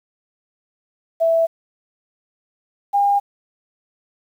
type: tone pair in turn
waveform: sine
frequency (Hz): 659.3 / 806.6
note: E5 / G5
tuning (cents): 0 / +49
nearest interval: minor third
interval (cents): 349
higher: second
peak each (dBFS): -13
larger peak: neither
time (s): 1.2-1.47 / 2.93-3.2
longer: neither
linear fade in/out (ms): 20
effects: 8-bit